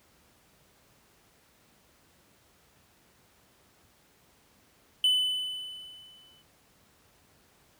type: tone with exponential decay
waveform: triangle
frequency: 3008 Hz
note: F#7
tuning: 28 cents sharp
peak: -18 dBFS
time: 5.04-6.42 s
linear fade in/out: 2 ms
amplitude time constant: 300 ms
effects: pink hiss -63 dBFS RMS until 7.79 s + high-pass 60 Hz 12 dB/octave